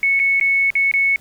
sine tone with dropouts, 2207 Hz, C#7, 8 cents flat, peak -13 dBFS, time 0.03-1.16 s, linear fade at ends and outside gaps 1 ms, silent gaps 0.193-0.198 / 0.399-0.411 / 0.704-0.753 / 0.914-0.938 s, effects pink hiss -49 dBFS RMS until 1.2 s

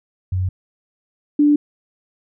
sine tone pair in turn, 92.5 / 293.7 Hz, F#2 / D4, 0 / 0 cents, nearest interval octave + minor sixth, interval 2000 cents, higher second, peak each -17 / -10 dBFS, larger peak second, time 0.32-0.49 / 1.39-1.56 s, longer neither, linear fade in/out 5 ms, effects none

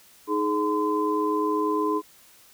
sine tone cluster, 312.7 / 421.2 / 1024 Hz, D#4 / G#4 / C6, +9 / +24 / -38 cents, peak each -26 dBFS, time 0.27-2.02 s, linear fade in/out 50 ms, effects white hiss -54 dBFS RMS until 2.53 s

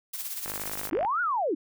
blue noise with tremolo, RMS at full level -33 dBFS, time 0.13-0.9 s, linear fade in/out 10 ms, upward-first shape sine, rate 17 Hz, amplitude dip 55%
click train, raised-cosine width 0.5 ms, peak -21 dBFS, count 31, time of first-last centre 0.46-1.049 s, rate 50.9 Hz
sine linear two-way sweep, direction up then down, 260 to 1484 to 260 Hz, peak -24 dBFS, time 0.92-1.55 s, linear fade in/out 10 ms, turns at 1.21 s
effects none

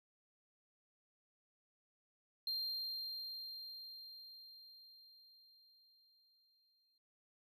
triangle tone with exponential decay, 4186 Hz, C8, in tune, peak -35 dBFS, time 2.47-6.98 s, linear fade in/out 2 ms, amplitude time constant 980 ms, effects noise-tail reverb RT60 0.2 s tail -22 dB re dry

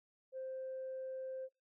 sine tone, 523.3 Hz, C5, in tune, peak -40 dBFS, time 0.32-1.49 s, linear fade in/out 50 ms, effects noise-tail reverb RT60 0.2 s tail -21 dB re dry + tanh soft clip ceiling -37 dBFS

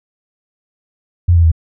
sine tone with pitch steps, 87.3 / 84.28 / 81.36 Hz, F2 / E2 / E2, 0 / +39 / -22 cents, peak -6 dBFS, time 1.28-1.517 s, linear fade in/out 10 ms, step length 79 ms, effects none

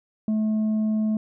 triangle tone with tanh clipping, 216.3 Hz, A3, 29 cents flat, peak -21 dBFS, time 0.28-1.17 s, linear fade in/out 2 ms, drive 8 dB, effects none

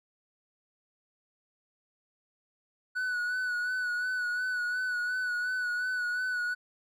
triangle tone with vibrato, 1480 Hz, F#6, in tune, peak -27 dBFS, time 2.95-6.55 s, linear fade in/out 20 ms, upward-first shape sine, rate 2.8 Hz, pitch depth 35 cents each way, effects none

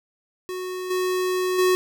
square tone with level steps, 367.9 Hz, F#4, 10 cents flat, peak -29 / -22 / -17 dBFS, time 0.49-1.75 s, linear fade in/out 0 ms, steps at 0.9 / 1.58 s, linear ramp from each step 10 ms, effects none

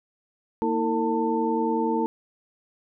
sine tone cluster, 232.2 / 322.7 / 454.1 / 893 Hz, A#3 / E4 / A#4 / A5, -7 / -37 / -45 / +25 cents, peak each -27 dBFS, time 0.62-2.06 s, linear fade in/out 0 ms, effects none

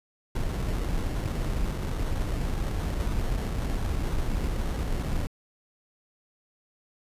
brown noise with sample-and-hold, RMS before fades -28 dBFS, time 0.35-5.27 s, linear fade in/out 5 ms, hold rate 2450 Hz, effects resampled to 32000 Hz

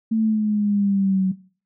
sine exponential sweep, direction down, 224.1 to 186.5 Hz, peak -17 dBFS, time 0.11-1.32 s, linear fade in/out 10 ms, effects noise-tail reverb RT60 0.4 s tail -18 dB re dry

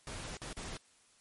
pink noise with dropouts, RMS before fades -43 dBFS, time 0.07-0.77 s, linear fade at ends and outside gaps 1 ms, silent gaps 0.37-0.417 / 0.53-0.568 s, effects white hiss -66 dBFS RMS until 1.2 s + MP3 48 kbps

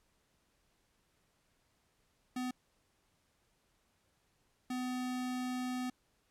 square tone bursts at uneven times, 251.8 Hz, B3, 34 cents sharp, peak -36 dBFS, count 2, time 2.36-2.51 / 4.7-5.9 s, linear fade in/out 5 ms, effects pink hiss -75 dBFS RMS until 6.3 s + low-pass 12000 Hz 12 dB/octave

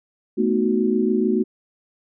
sine chord, B dominant seventh, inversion third, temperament equal, 220 / 246.9 / 311.1 / 370 Hz, A3 / B3 / D#4 / F#4, 0 / 0 / 0 / 0 cents, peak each -21 / -23 / -26 / -21 dBFS, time 0.37-1.44 s, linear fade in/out 20 ms, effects none

